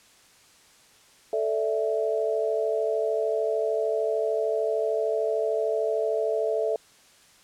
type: chord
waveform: sine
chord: A suspended fourth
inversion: none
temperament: just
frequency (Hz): 440 / 586.7 / 660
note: A4 / D5 / E5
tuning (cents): 0 / -2 / +2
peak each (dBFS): -26 / -30 / -27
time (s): 1.33-6.76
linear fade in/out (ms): 2
effects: white hiss -56 dBFS RMS until 7.43 s + low-pass 9000 Hz 12 dB/octave